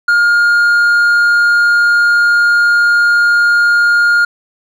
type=tone with hard clipping; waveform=sine; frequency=1417 Hz; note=F6; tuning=25 cents sharp; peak=-8 dBFS; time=0.08-4.25 s; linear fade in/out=5 ms; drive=3 dB; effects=none